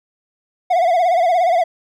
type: tone with vibrato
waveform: triangle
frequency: 698.5 Hz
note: F5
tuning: in tune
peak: -10 dBFS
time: 0.7-1.64 s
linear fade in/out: 10 ms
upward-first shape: sine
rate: 17 Hz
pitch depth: 100 cents each way
effects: none